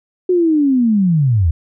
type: linear sweep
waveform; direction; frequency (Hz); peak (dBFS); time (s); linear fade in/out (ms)
sine; down; 370 to 73.42; -10; 0.29-1.51; 5
effects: none